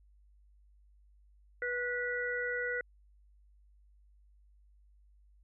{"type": "harmonic tone", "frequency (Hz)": 488.8, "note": "B4", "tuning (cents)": -18, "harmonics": [1, 3, 4], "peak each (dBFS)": [-37, -36, -37], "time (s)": [1.62, 2.81], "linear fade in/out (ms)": 2, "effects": ["added 50 Hz sine -60 dBFS peak until 5.43 s"]}